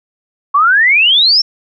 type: exponential sweep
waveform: sine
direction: up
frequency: 1094 to 5530 Hz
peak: -6 dBFS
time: 0.54-1.42 s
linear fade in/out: 10 ms
effects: none